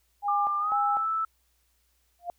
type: tone with tremolo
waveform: sine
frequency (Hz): 816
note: G#5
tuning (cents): -31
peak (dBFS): -25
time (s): 0.22-1.07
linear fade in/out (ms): 50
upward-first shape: square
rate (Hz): 2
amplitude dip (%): 80
type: tone with pitch glide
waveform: sine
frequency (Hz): 1193 to 1316.1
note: D6 to E6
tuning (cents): +27 to -3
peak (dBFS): -25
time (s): 0.28-1.25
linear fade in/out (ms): 5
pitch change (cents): +170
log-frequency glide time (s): 0.59-0.76
type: tone with exponential growth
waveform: sine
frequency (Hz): 698.5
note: F5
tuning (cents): 0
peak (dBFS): -26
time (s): 2.19-2.3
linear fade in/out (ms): 1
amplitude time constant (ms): 23
effects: added 60 Hz sine -70 dBFS peak until 2.38 s + white hiss -71 dBFS RMS until 2.38 s